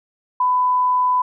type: tone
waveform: sine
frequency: 1000 Hz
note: B5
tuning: 21 cents sharp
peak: -14 dBFS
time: 0.4-1.22 s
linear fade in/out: 5 ms
effects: none